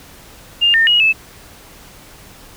sine tone with pitch steps, 2811 / 1817 / 2893 / 2616 Hz, F7 / A#6 / F#7 / E7, +11 / -45 / -40 / -14 cents, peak -9 dBFS, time 0.61-1.13 s, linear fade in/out 20 ms, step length 130 ms, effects pink hiss -41 dBFS RMS until 2.56 s

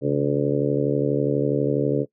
harmonic tone with a mistuned harmonic, 72.2 Hz, D2, 29 cents flat, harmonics 2 / 3 / 4 / 5 / 6 / 7 / 8, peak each -25 / -32 / -24 / -29 / -24 / -27 / -31 dBFS, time 0.01-2.06 s, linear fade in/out 50 ms, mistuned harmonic 2, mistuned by -93 cents, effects noise-tail reverb RT60 0.1 s tail -21 dB re dry

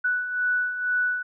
sine beating tone pair, 1480 / 1482.1 Hz, F#6 / F#6, 0 / +2 cents, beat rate 2.1 Hz, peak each -30 / -23 dBFS, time 0.04-1.23 s, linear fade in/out 10 ms, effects none

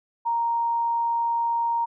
sine tone, 932.3 Hz, A#5, in tune, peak -21 dBFS, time 0.25-1.86 s, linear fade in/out 20 ms, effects none

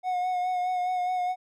triangle tone with vibrato, 728 Hz, F#5, 28 cents flat, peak -23 dBFS, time 0.03-1.36 s, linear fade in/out 50 ms, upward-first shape sine, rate 4.8 Hz, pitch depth 26 cents each way, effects none

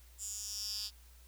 10% pulse tone with high-pass filter sweep, 207.7 Hz, G#3, in tune, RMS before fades -41 dBFS, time 0.18-0.91 s, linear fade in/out 50 ms, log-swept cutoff 7500 to 4400 Hz, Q 5.5, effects added 60 Hz sine -56 dBFS peak until 1.27 s + white hiss -64 dBFS RMS until 1.27 s

